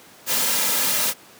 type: noise with comb filter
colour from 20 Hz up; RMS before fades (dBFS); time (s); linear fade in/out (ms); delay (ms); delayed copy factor
white; -21; 0.26-1.14; 50; 2.7; -0.5
effects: pink hiss -47 dBFS RMS until 1.39 s + high-pass 200 Hz 12 dB/octave